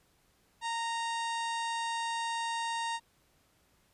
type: harmonic tone with a mistuned harmonic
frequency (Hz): 929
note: A#5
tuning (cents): -6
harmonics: 1 / 2 / 3 / 4 / 5 / 6 / 7 / 8 / 9 / 10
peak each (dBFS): -33 / -40 / -44 / -43 / -49 / -51 / -52 / -52 / -51 / -54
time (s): 0.61-3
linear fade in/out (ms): 50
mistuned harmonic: 1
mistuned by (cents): -15
effects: pink hiss -69 dBFS RMS until 3.93 s + resampled to 32000 Hz